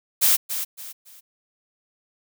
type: noise with echo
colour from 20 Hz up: blue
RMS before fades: -17 dBFS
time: 0.21-0.37 s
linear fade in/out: 20 ms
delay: 280 ms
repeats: 3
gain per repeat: -10 dB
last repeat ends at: 1.21 s
effects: none